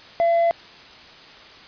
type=tone with tanh clipping; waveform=sine; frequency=677 Hz; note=E5; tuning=46 cents sharp; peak=-16 dBFS; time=0.2-0.51 s; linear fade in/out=0 ms; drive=3 dB; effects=white hiss -44 dBFS RMS until 1.67 s + resampled to 11025 Hz